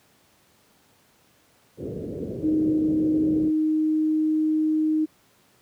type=low-pass noise; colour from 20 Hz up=white; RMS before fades=-31 dBFS; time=1.77-3.52 s; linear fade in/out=50 ms; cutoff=490 Hz; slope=48 dB/octave
type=tone; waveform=sine; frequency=311.1 Hz; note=D#4; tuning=in tune; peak=-19 dBFS; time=2.43-5.06 s; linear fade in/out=20 ms
effects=pink hiss -60 dBFS RMS until 5.61 s + high-pass 100 Hz 12 dB/octave